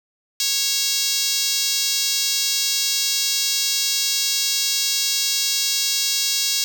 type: tone with high-pass filter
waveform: 5% pulse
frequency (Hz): 550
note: C#5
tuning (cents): -14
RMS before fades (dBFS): -21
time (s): 0.4-6.64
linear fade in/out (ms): 2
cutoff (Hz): 4300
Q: 0.97
effects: none